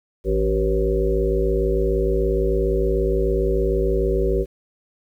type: harmonic tone with a mistuned harmonic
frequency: 54.6 Hz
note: A1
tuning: 13 cents flat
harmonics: 1 / 3 / 5 / 7 / 9 / 10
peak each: -21 / -29 / -32 / -21 / -25 / -29 dBFS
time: 0.24-4.46 s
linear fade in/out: 50 ms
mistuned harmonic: 9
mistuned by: -43 cents
effects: 9-bit